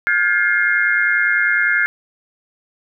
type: tone cluster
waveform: sine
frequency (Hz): 1420 / 1602 / 1712 / 2125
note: F6 / G6 / A6 / C7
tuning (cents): +28 / +37 / -48 / +26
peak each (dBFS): -19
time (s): 0.07-1.86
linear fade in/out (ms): 0
effects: none